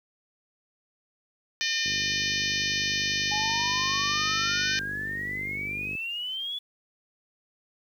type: harmonic tone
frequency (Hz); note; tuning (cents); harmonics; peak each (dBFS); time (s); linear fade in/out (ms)
606; D#5; -46; 3 / 4 / 5 / 6 / 7 / 8 / 9 / 10; -31 / -32 / -33 / -34 / -34 / -35 / -36 / -36; 1.61-4.79; 0
type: click train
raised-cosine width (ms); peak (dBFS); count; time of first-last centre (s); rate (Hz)
3; -27; 206; 1.86-5.952; 50.1
type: exponential sweep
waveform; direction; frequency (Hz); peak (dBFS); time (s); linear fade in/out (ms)
sine; up; 830.6 to 3445; -30; 3.31-6.59; 10
effects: high-pass 60 Hz 12 dB/octave + 9-bit